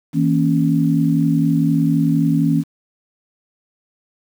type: chord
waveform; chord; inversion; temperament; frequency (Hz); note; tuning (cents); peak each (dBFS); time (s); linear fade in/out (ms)
sine; A# diminished; second; equal with one note detuned; 161.89 / 233.1 / 277.2; E3 / A#3 / C#4; -31 / 0 / 0; -16 / -20 / -17; 0.13-2.64; 50
effects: 7-bit